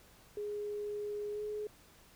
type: tone with pitch glide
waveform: sine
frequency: 415.3 to 421.8 Hz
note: G#4 to G#4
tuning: 0 to +27 cents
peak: -36 dBFS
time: 0.37-1.67 s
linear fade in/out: 2 ms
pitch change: +27 cents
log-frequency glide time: 1.31-1.43 s
effects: pink hiss -61 dBFS RMS until 2.15 s